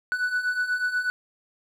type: beating tone pair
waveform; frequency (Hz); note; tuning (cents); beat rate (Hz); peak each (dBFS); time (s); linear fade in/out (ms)
triangle; 1480 / 1488.2; F#6 / F#6; 0 / +10; 8.2; -28 / -23; 0.12-1.1; 0
effects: none